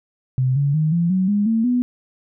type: tone with pitch steps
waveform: sine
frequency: 129.2 / 141.71 / 155.43 / 170.48 / 186.99 / 205.1 / 225 / 246.7 Hz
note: C3 / C#3 / D#3 / F3 / F#3 / G#3 / A3 / B3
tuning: -21 / +39 / -1 / -41 / +19 / -21 / +39 / -2 cents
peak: -15 dBFS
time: 0.38-1.82 s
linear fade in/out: 0 ms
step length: 180 ms
effects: none